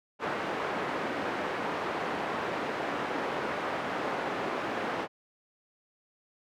pink band-pass noise, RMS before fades -33 dBFS, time 0.19-5.08 s, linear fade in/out 50 ms, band 330 to 1700 Hz, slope 12 dB/octave, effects none

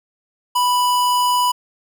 square tone, 987.8 Hz, B5, in tune, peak -15 dBFS, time 0.55-1.52 s, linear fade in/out 10 ms, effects none

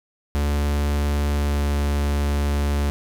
45% pulse tone with pitch glide, 72.5 to 72 Hz, D2 to D2, -22 to -34 cents, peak -19 dBFS, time 0.35-2.9 s, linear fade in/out 0 ms, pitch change -12 cents, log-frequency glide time 1.3-1.65 s, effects none

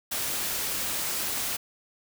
white noise, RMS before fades -30 dBFS, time 0.11-1.57 s, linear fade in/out 10 ms, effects none

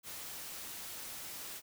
white noise, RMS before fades -45 dBFS, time 0.03-1.62 s, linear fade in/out 50 ms, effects none

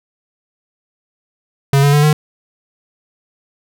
square tone with pitch steps, 138.59 / 142.73 / 147 / 151.4 Hz, C#3 / D3 / D3 / D#3, 0 / -49 / +2 / -47 cents, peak -9 dBFS, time 1.73-2.13 s, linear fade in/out 2 ms, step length 100 ms, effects none

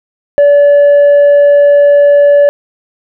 sine tone with tanh clipping, 575 Hz, D5, 37 cents flat, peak -3 dBFS, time 0.38-2.49 s, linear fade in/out 0 ms, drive 2 dB, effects none

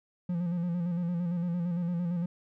triangle tone with vibrato, 173.7 Hz, F3, 9 cents flat, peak -26 dBFS, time 0.29-2.26 s, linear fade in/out 5 ms, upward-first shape square, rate 8.8 Hz, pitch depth 44 cents each way, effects none

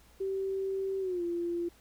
sine tone with pitch glide, 386.3 to 344.2 Hz, G4 to F4, -25 to -25 cents, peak -30 dBFS, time 0.2-1.69 s, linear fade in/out 10 ms, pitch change -200 cents, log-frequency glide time 1-1.23 s, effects added 60 Hz sine -62 dBFS peak until 1.8 s + pink hiss -62 dBFS RMS until 1.8 s

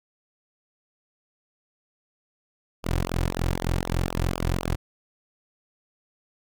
sawtooth tone with flanger, 43.56 Hz, F1, 4 cents flat, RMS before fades -26 dBFS, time 2.83-4.76 s, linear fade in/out 20 ms, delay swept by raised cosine 0.42 to 4.82 ms, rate 3.9 Hz, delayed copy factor -0.9, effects none

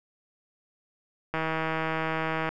click train, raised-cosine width 0.5 ms, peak -14 dBFS, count 185, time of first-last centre 1.34-2.49 s, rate 160 Hz, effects none

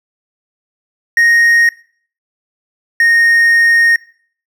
triangle tone pair in turn, 1864.7 / 1854 Hz, A#6 / A#6, 0 / -10 cents, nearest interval unison, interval 10 cents, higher first, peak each -5 dBFS, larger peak neither, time 1.17-1.69 / 3-3.96 s, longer second, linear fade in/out 2 ms, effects noise-tail reverb RT60 0.5 s tail -20 dB re dry

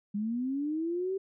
sine linear sweep, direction up, 199.7 to 391.2 Hz, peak -29 dBFS, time 0.14-1.18 s, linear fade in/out 10 ms, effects none

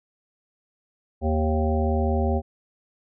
harmonic tone with a mistuned harmonic, 78 Hz, D#2, 5 cents sharp, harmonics 1 / 3 / 5 / 7 / 9 / 10, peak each -22 / -27 / -29 / -30 / -32 / -32 dBFS, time 1.21-2.42 s, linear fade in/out 50 ms, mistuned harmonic 9, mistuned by -17 cents, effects none

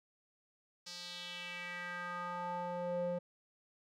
square tone with band-pass filter sweep, 176.5 Hz, F3, 19 cents sharp, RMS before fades -41 dBFS, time 0.86-3.19 s, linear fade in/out 10 ms, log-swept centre 5100 to 440 Hz, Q 3, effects none

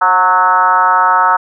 sine tone with frequency modulation, 1105 Hz, C#6, 6 cents flat, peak -7 dBFS, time 0.01-1.37 s, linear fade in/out 10 ms, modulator 189 Hz, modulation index 1.8, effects none

